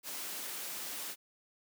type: high-pass noise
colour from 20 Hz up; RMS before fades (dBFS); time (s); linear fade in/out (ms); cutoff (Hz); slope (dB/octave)
white; -41; 0.03-1.16; 50; 200; 12
effects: none